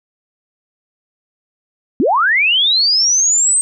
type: linear sweep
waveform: sine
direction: up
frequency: 210.3 to 8400 Hz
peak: -10 dBFS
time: 2-3.61 s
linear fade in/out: 0 ms
effects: none